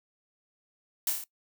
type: noise with echo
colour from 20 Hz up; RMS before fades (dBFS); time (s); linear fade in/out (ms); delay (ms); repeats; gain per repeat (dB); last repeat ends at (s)
blue; -27; 1.07-1.1; 2; 28; 5; -3; 1.24
effects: noise-tail reverb RT60 0.1 s tail -19 dB re dry